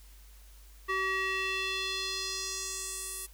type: tone with band-pass filter sweep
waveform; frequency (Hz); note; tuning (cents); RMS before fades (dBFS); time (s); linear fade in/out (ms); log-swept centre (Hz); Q
square; 381.6; G4; -47; -34; 0.88-3.27; 20; 1600 to 11000; 2.1
effects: added 50 Hz sine -51 dBFS peak until 3.33 s + white hiss -60 dBFS RMS until 3.33 s